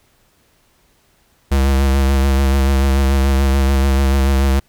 square tone with vibrato, 67.8 Hz, C#2, 38 cents flat, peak -12 dBFS, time 1.51-4.6 s, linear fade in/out 10 ms, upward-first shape sine, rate 6.9 Hz, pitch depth 36 cents each way, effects pink hiss -57 dBFS RMS until 4.68 s

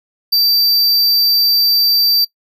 square tone, 4663 Hz, D8, 13 cents flat, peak -10 dBFS, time 0.32-2.25 s, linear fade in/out 10 ms, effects noise-tail reverb RT60 0.1 s tail -22 dB re dry

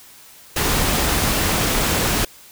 pink noise, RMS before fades -19 dBFS, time 0.56-2.25 s, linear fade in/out 5 ms, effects white hiss -45 dBFS RMS until 2.51 s

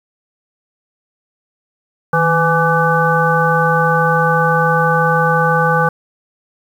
harmonic tone with a mistuned harmonic, 167 Hz, E3, 23 cents sharp, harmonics 1 / 3 / 5 / 7 / 9, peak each -17 / -17 / -17 / -17 / -17 dBFS, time 2.13-5.89 s, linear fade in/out 5 ms, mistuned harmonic 1, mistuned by -91 cents, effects 7-bit

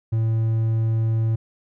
triangle tone, 112.5 Hz, A2, 39 cents sharp, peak -16 dBFS, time 0.12-1.36 s, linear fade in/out 10 ms, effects none

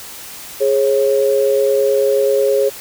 sine tone pair together, 415.3 / 544 Hz, G#4 / C#5, 0 / -33 cents, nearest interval perfect fourth, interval 467 cents, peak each -14 dBFS, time 0.6-2.7 s, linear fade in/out 20 ms, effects white hiss -33 dBFS RMS until 2.8 s

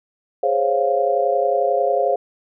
sine chord, Db major seventh, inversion second, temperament equal, 415.3 / 523.3 / 554.4 / 698.5 Hz, Ab4 / C5 / Db5 / F5, 0 / 0 / 0 / 0 cents, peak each -23 / -21 / -21 / -20 dBFS, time 0.43-2.16 s, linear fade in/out 5 ms, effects none

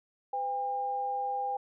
sine tone pair together, 506 / 803.2 Hz, B4 / G5, +42 / +42 cents, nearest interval minor sixth, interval 800 cents, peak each -39 / -30 dBFS, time 0.33-1.57 s, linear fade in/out 5 ms, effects none

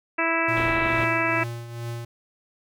harmonic tone, 329.6 Hz, E4, in tune, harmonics 1 / 2 / 3 / 4 / 5 / 6 / 7 / 8, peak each -29 / -29 / -29 / -29 / -29 / -29 / -29 / -29 dBFS, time 0.18-1.44 s, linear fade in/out 10 ms
square tone with tremolo, 117.6 Hz, A#2, 16 cents sharp, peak -29 dBFS, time 0.48-2.05 s, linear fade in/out 5 ms, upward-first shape triangle, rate 2.3 Hz, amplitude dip 65%
pink low-pass noise, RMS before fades -33 dBFS, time 0.56-1.05 s, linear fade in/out 10 ms, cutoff 4000 Hz, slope 96 dB/octave
effects none

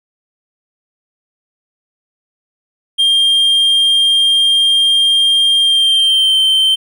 triangle tone with pitch glide, 3202 to 3113 Hz, G7 to G7, +36 to -13 cents, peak -7 dBFS, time 2.98-6.76 s, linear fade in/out 20 ms, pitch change -49 cents, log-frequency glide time 5.6-6.38 s, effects none

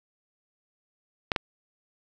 clicks, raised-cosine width 0.3 ms, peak -8 dBFS, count 2, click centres 1.318 / 1.362 s, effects none

